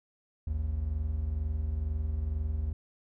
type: tone pair together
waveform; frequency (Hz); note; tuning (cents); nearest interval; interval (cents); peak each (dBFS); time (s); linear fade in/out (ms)
triangle; 55.47 / 77.6; A1 / D#2; +15 / -4; tritone; 581; -33 / -28; 0.47-2.73; 5
effects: none